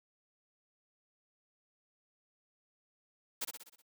white noise with echo, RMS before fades -36 dBFS, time 3.41-3.45 s, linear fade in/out 10 ms, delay 62 ms, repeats 6, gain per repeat -5 dB, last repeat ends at 3.822 s, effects high-pass 200 Hz 12 dB/octave

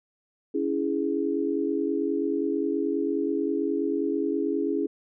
sine chord, C# minor, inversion none, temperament equal with one note detuned, 280.2 / 329.6 / 415.3 Hz, C#4 / E4 / G#4, +19 / 0 / 0 cents, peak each -28 dBFS, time 0.54-4.87 s, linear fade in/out 10 ms, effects none

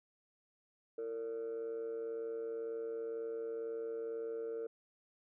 sine tone with amplitude modulation, 456.1 Hz, A#4, 38 cents flat, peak -33 dBFS, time 0.98-4.67 s, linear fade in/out 5 ms, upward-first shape sine, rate 122 Hz, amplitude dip 70%, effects tanh soft clip ceiling -34 dBFS

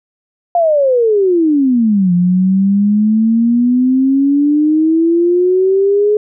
sine exponential two-way sweep, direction down then up, 708 to 174.61 to 423.9 Hz, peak -8 dBFS, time 0.55-6.17 s, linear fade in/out 2 ms, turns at 2.13 s, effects none

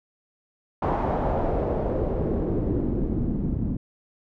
pink noise with low-pass filter sweep, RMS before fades -25 dBFS, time 0.82-3.77 s, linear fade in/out 5 ms, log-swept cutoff 930 to 210 Hz, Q 2, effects none

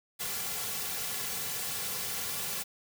white noise with comb filter, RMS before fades -35 dBFS, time 0.19-2.64 s, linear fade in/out 20 ms, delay 3.2 ms, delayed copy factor -1, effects none

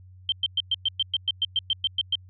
sine tone bursts, 3136 Hz, G7, in tune, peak -20 dBFS, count 14, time 0.29-2.154 s, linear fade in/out 2 ms, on 31 ms, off 110 ms, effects added 92 Hz sine -46 dBFS peak until 2.29 s

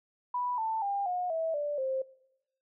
sine tone with pitch steps, 985 / 887.7 / 800.1 / 721.1 / 649.9 / 585.7 / 527.8 Hz, B5 / A5 / G5 / F#5 / E5 / D5 / C5, -5 / +15 / +35 / -45 / -25 / -5 / +15 cents, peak -29 dBFS, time 0.34-2.02 s, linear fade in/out 5 ms, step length 240 ms, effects noise-tail reverb RT60 0.8 s tail -20 dB re dry

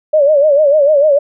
sine tone with vibrato, 587.3 Hz, D5, in tune, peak -6 dBFS, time 0.13-1.19 s, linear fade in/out 10 ms, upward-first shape sine, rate 6.7 Hz, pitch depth 110 cents each way, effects none

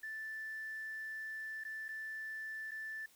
sine tone with dropouts, 1760 Hz, A6, in tune, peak -40 dBFS, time 0.03-3.06 s, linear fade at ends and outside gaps 5 ms, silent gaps 1.638-1.649 / 1.883-1.888 / 2.71-2.716 s, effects tanh soft clip ceiling -36 dBFS + white hiss -66 dBFS RMS until 3.15 s

